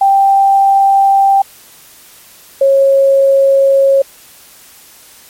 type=tone pair in turn; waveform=sine; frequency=786 / 546.2 Hz; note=G5 / C#5; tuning=+4 / -26 cents; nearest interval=tritone; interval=630 cents; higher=first; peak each=-5 dBFS; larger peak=neither; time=0.01-1.42 / 2.61-4.02 s; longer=neither; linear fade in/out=5 ms; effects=white hiss -40 dBFS RMS until 5.29 s + MP3 64 kbps